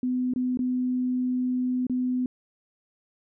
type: tone with dropouts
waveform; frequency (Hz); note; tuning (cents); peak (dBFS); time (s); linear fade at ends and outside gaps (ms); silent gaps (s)
sine; 251.9; B3; +34; -23; 0.03-2.26; 2; 0.337-0.36 / 0.573-0.591 / 1.868-1.897
effects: none